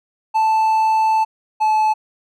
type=tone pair in turn; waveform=triangle; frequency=879 / 864.9 Hz; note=A5 / A5; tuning=-2 / -30 cents; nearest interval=unison; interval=28 cents; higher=first; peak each=-11 dBFS; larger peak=neither; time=0.34-1.25 / 1.6-1.94 s; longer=first; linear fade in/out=20 ms; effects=none